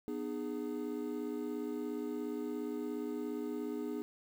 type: chord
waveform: triangle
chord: G# minor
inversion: first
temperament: equal with one note detuned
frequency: 246.9 / 304 / 415.3 Hz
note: B3 / D#4 / G#4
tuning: 0 / -40 / 0 cents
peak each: -39 / -38 / -39 dBFS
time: 0.08-4.02 s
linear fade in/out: 0 ms
effects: 10-bit